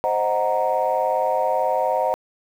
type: chord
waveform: sine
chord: C half-diminished seventh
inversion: none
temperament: equal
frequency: 523.3 / 622.3 / 740 / 932.3 Hz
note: C5 / Eb5 / Gb5 / Bb5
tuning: 0 / 0 / 0 / 0 cents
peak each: -23 dBFS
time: 0.04-2.14 s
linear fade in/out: 0 ms
effects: tanh soft clip ceiling -10 dBFS + 8-bit